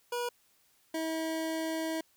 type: tone pair in turn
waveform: 25% pulse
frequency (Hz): 483.2 / 321.6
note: B4 / E4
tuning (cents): -38 / -43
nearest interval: perfect fifth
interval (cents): 705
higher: first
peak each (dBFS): -28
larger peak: neither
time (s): 0.12-0.29 / 0.94-2.01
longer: second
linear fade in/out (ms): 5
effects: white hiss -68 dBFS RMS until 2.16 s